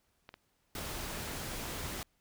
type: clicks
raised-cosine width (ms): 0.3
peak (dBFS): -32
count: 2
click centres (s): 0.291 / 0.341
type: noise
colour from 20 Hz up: pink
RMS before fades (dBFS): -40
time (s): 0.75-2.03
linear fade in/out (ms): 2
effects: pink hiss -75 dBFS RMS until 2.2 s